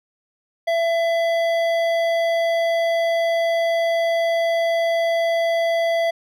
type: tone with hard clipping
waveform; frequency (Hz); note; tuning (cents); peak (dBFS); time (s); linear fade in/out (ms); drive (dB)
triangle; 669; E5; +25; -19; 0.67-6.11; 10; 15
effects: none